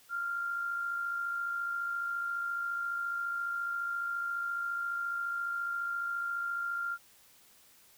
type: tone with amplitude modulation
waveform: sine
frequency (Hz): 1392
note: F6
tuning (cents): -6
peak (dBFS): -30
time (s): 0.09-6.98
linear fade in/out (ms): 50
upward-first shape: sine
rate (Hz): 54.5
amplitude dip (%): 40
effects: white hiss -61 dBFS RMS until 7.97 s